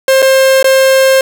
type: tone with dropouts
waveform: 45% pulse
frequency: 531 Hz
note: C5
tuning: 25 cents sharp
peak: -5 dBFS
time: 0.08-1.21 s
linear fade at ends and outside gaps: 2 ms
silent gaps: 0.221-0.225 / 0.628-0.643 s
effects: 7-bit